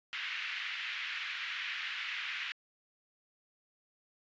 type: band-pass noise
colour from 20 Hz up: white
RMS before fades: -39 dBFS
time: 0.13-2.52 s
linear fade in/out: 0 ms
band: 1600 to 2900 Hz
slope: 24 dB/octave
effects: resampled to 16000 Hz